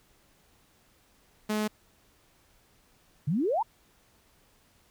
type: tone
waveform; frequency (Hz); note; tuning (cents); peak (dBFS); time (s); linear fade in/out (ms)
sawtooth; 213.1; G#3; +45; -23; 1.49-1.68; 10
type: exponential sweep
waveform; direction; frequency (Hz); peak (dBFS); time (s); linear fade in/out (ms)
sine; up; 133.3 to 987.8; -24; 3.27-3.63; 10
effects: pink hiss -64 dBFS RMS until 4.9 s